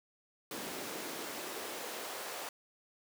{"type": "noise with high-pass filter sweep", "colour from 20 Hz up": "pink", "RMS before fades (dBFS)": -42, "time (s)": [0.51, 2.49], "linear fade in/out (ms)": 2, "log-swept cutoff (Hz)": [260, 570], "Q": 1.4, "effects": []}